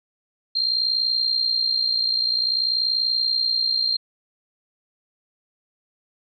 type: tone with amplitude modulation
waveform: sine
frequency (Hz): 4186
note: C8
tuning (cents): 0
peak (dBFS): -16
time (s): 0.55-3.97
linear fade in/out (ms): 10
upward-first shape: sine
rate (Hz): 60.5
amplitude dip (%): 65
effects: none